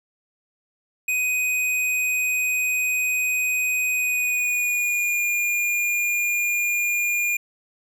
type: tone with pitch glide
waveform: square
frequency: 2500 to 2420 Hz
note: D#7 to D#7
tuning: +8 to -49 cents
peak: -21 dBFS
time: 1.08-7.37 s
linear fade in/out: 5 ms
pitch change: -57 cents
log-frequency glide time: 3.94-5.22 s
effects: none